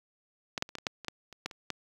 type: clicks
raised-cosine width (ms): 0.2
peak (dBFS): -14 / -11 / -29 / -19 / -25 / -11 / -26 / -15 / -29 / -15 / -28 / -15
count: 12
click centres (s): 0.578 / 0.624 / 0.691 / 0.753 / 0.785 / 0.868 / 1.047 / 1.083 / 1.327 / 1.46 / 1.512 / 1.703
effects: high-pass 80 Hz 12 dB/octave + 8-bit